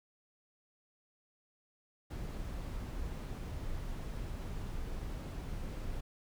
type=noise; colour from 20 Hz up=brown; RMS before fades=-40 dBFS; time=2.1-6.01 s; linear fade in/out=10 ms; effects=none